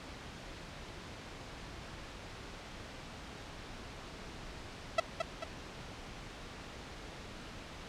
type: tone with echo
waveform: sawtooth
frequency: 659 Hz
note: E5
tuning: 1 cent flat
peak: -20 dBFS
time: 4.98-5 s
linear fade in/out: 5 ms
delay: 220 ms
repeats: 2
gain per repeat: -6 dB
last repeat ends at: 5.44 s
effects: pink hiss -47 dBFS RMS until 7.88 s + low-pass 5000 Hz 12 dB/octave